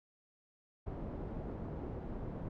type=low-pass noise; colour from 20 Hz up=pink; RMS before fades=-42 dBFS; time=0.86-2.49 s; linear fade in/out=10 ms; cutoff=570 Hz; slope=12 dB/octave; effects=none